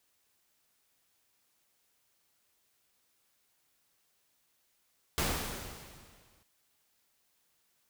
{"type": "noise with exponential decay", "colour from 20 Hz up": "pink", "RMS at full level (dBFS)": -29, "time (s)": [5.18, 6.43], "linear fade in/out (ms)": 0, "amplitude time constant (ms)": 270, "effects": ["white hiss -74 dBFS RMS until 7.89 s"]}